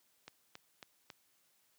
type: click train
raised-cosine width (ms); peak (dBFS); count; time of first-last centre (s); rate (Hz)
0.2; -30; 4; 0.28-1.102; 3.65
effects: white hiss -73 dBFS RMS until 1.78 s + high-pass 100 Hz 12 dB/octave